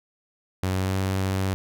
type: tone with pitch glide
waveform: sawtooth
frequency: 93.6 to 95.51 Hz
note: F#2 to G2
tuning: +20 to -45 cents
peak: -19 dBFS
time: 0.63-1.54 s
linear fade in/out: 0 ms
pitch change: +35 cents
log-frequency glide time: 0.75-0.95 s
effects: none